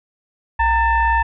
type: tone with frequency modulation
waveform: sine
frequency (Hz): 919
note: A#5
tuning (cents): -25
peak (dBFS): -13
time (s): 0.59-1.23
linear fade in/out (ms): 10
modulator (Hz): 859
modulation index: 1
effects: none